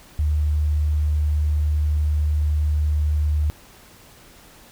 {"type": "tone", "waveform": "sine", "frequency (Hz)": 75.3, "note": "D2", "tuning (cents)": 44, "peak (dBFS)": -17, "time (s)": [0.19, 3.5], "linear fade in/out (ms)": 0, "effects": ["pink hiss -48 dBFS RMS until 4.71 s"]}